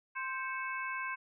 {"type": "harmonic tone with a mistuned harmonic", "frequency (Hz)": 523.3, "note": "C5", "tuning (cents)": 0, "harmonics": [2, 3, 4, 5], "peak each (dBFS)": [-39, -39, -42, -45], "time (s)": [0.15, 1.16], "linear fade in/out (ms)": 20, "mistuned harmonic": 4, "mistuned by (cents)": 94, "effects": []}